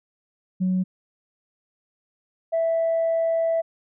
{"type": "tone pair in turn", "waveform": "sine", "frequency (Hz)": [185, 658.9], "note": ["F#3", "E5"], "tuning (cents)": [0, -1], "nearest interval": "octave + minor seventh", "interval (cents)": 2199, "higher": "second", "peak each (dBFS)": -18, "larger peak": "neither", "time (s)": [[0.6, 0.84], [2.52, 3.62]], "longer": "second", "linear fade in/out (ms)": 20, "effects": ["tanh soft clip ceiling -16 dBFS"]}